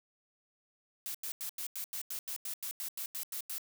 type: noise bursts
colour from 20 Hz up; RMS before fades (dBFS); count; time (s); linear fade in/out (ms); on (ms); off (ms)
blue; -39; 15; 1.06-3.581; 0; 85; 89
effects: none